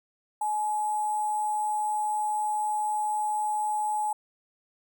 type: tone with sample-and-hold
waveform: sine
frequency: 848 Hz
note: G#5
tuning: 36 cents sharp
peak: -25 dBFS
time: 0.41-4.13 s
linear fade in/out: 5 ms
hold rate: 8820 Hz
effects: none